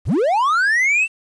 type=linear sweep; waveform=triangle; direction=up; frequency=34.65 to 2714 Hz; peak=-12 dBFS; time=0.05-1.08 s; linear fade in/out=50 ms; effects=resampled to 22050 Hz + 8-bit